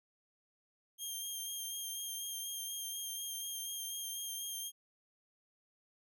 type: tone with vibrato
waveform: 10% pulse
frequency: 3200 Hz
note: G7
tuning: 35 cents sharp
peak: -32 dBFS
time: 0.98-4.72 s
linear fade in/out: 50 ms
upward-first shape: sine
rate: 4.1 Hz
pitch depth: 20 cents each way
effects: none